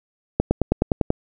accelerating click train, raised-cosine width 2 ms, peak -3 dBFS, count 8, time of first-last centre 0.4-1.104 s, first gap 110 ms, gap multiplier 0.97, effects none

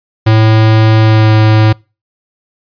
square tone with pitch glide, 110 to 108.74 Hz, A2 to A2, 0 to -20 cents, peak -5 dBFS, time 0.26-1.73 s, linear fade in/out 10 ms, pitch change -20 cents, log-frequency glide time 1-1.33 s, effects noise-tail reverb RT60 0.3 s tail -26 dB re dry + resampled to 11025 Hz

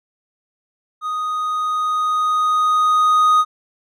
triangle tone with level ramp, 1244.5 Hz, D#6, in tune, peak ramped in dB -19 to -8 dBFS, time 1.01-3.45 s, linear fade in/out 50 ms, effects none

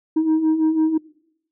sine beating tone pair, 311.4 / 317.4 Hz, D#4 / D#4, +2 / +35 cents, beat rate 6 Hz, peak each -21 / -14 dBFS, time 0.16-0.98 s, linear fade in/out 10 ms, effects noise-tail reverb RT60 0.8 s tail -23 dB re dry + tanh soft clip ceiling -13 dBFS

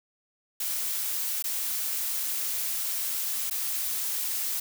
blue noise with dropouts, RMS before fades -30 dBFS, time 0.6-4.6 s, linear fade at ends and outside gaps 5 ms, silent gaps 1.425-1.44 / 3.499-3.509 s, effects none

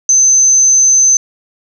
sine tone, 6170 Hz, G8, 28 cents flat, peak -5 dBFS, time 0.09-1.17 s, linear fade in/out 2 ms, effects none

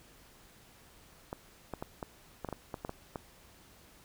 clicks, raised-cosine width 1 ms, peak -23 dBFS, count 11, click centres 1.329 / 1.737 / 1.825 / 2.028 / 2.447 / 2.488 / 2.527 / 2.742 / 2.849 / 2.894 / 3.158 s, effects pink hiss -59 dBFS RMS until 4.04 s

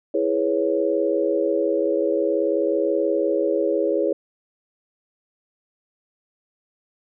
sine chord, C# minor seventh, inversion first, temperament equal, 329.6 / 415.3 / 493.9 / 554.4 Hz, E4 / G#4 / B4 / C#5, 0 / 0 / 0 / 0 cents, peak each -24 / -23 / -26 / -23 dBFS, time 0.14-4.13 s, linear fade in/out 5 ms, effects none

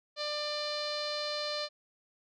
sawtooth tone with low-pass filter, 595 Hz, D5, 22 cents sharp, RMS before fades -35 dBFS, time 0.16-1.69 s, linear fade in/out 50 ms, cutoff 4400 Hz, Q 8, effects none

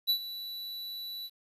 square tone with ADSR envelope, 3952 Hz, B7, in tune, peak -23 dBFS, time 0.07-1.3 s, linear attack 28 ms, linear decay 83 ms, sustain -15 dB, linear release 47 ms, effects resampled to 32000 Hz + 10-bit

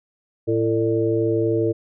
harmonic tone with a mistuned harmonic, 112.1 Hz, A2, 33 cents sharp, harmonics 1 / 3 / 4 / 5, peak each -25 / -21 / -21 / -29 dBFS, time 0.47-1.73 s, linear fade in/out 20 ms, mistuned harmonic 5, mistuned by +93 cents, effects none

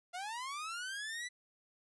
sawtooth linear sweep, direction up, 688 to 1995 Hz, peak -36 dBFS, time 0.13-1.29 s, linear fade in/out 20 ms, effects resampled to 24000 Hz

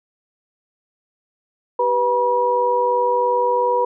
sine tone cluster, 390.2 / 492.9 / 964 Hz, G4 / B4 / B5, -8 / -3 / -42 cents, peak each -27 / -18 / -18 dBFS, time 1.79-3.85 s, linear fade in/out 5 ms, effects none

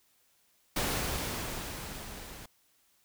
pink noise with level ramp, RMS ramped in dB -30 to -47 dBFS, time 0.76-2.46 s, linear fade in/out 5 ms, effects white hiss -69 dBFS RMS until 3.04 s

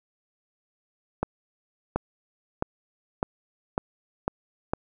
accelerating click train, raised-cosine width 1 ms, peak -10 dBFS, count 7, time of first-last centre 1.23-4.735 s, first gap 730 ms, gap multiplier 0.91, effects none

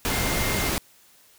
sine tone in noise, 2108 Hz, C7, 12 cents sharp, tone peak -32 dBFS, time 0.11-0.69 s, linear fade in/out 0 ms, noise pink, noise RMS -25 dBFS, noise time 0.05-0.78 s, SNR -10 dB, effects white hiss -56 dBFS RMS until 1.38 s

